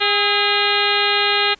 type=harmonic tone with a mistuned harmonic; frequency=407.7 Hz; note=G#4; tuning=32 cents flat; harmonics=1 / 2 / 3 / 4 / 5 / 6 / 7 / 8 / 9 / 10; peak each=-24 / -24 / -24 / -24 / -24 / -24 / -24 / -24 / -24 / -24 dBFS; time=0-1.55 s; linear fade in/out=20 ms; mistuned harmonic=3; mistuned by=+66 cents; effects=pink hiss -51 dBFS RMS until 1.59 s + resampled to 16000 Hz